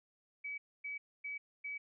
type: tone bursts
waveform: sine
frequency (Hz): 2282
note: C#7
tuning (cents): +50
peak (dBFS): -39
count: 4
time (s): 0.44-1.78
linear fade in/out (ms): 10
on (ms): 140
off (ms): 260
effects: none